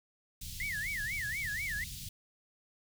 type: band-stop noise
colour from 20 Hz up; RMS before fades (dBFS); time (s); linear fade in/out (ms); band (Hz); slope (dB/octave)
pink; -43; 0.41-2.09; 5; 160 to 3200; 24
type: tone with vibrato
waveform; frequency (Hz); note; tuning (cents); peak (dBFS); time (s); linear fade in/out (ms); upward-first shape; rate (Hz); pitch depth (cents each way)
sine; 1948; B6; -24; -34; 0.6-1.84; 2; sine; 4.1; 280
effects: none